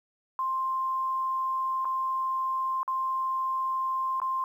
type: tone with dropouts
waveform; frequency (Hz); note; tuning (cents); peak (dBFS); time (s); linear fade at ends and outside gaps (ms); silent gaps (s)
sine; 1051; C6; +7; -26; 0.39-4.44; 1; 1.847-1.853 / 2.831-2.878 / 4.201-4.217
effects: 10-bit